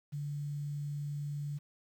sine tone with quantisation, 145.2 Hz, D3, 19 cents flat, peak -35 dBFS, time 0.12-1.59 s, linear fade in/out 20 ms, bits 10, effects none

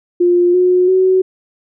sine tone with pitch steps, 352.1 / 363 / 374.3 Hz, F4 / F#4 / F#4, +14 / -33 / +20 cents, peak -8 dBFS, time 0.2-1.22 s, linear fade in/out 10 ms, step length 340 ms, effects none

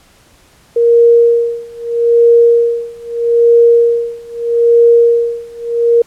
sine tone with tremolo, 468.9 Hz, A#4, 10 cents sharp, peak -3 dBFS, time 0.76-6.02 s, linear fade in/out 5 ms, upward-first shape sine, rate 0.79 Hz, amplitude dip 95%, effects pink hiss -47 dBFS RMS until 6.06 s + low-pass 12000 Hz 12 dB/octave

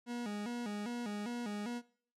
40% pulse tone with vibrato, 222.9 Hz, A3, 23 cents sharp, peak -37 dBFS, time 0.06-1.82 s, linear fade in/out 50 ms, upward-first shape square, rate 2.5 Hz, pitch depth 130 cents each way, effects noise-tail reverb RT60 0.5 s tail -19 dB re dry + low-pass 9000 Hz 12 dB/octave

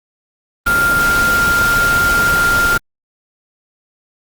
sine tone in noise, 1396.9 Hz, F6, in tune, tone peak -11 dBFS, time 0.66-2.78 s, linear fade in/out 10 ms, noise pink, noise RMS -20 dBFS, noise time 0.66-2.78 s, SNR +6 dB, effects Opus 32 kbps

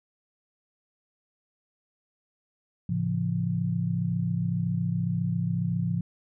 sine chord, A augmented, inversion none, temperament just, 110 / 137.5 / 171.88 Hz, A2 / C#3 / E#3, 0 / -14 / -27 cents, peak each -30 / -31 / -27 dBFS, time 2.89-6.01 s, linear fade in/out 5 ms, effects none

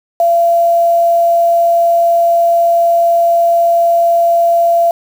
sine tone with quantisation, 681 Hz, F5, 44 cents flat, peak -7 dBFS, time 0.2-4.91 s, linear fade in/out 2 ms, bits 5, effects none

